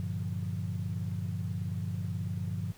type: chord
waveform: sine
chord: G minor seventh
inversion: none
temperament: equal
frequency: 98 / 116.54 / 146.83 / 174.61 Hz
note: G2 / Bb2 / D3 / F3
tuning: 0 / 0 / 0 / 0 cents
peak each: -34 / -38 / -39 / -37 dBFS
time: 0-2.72 s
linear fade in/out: 0 ms
effects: tanh soft clip ceiling -23 dBFS + pink hiss -57 dBFS RMS until 2.77 s